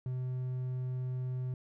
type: tone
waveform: triangle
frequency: 127.4 Hz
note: C3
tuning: 46 cents flat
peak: -31 dBFS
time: 0.06-1.54 s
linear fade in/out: 2 ms
effects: none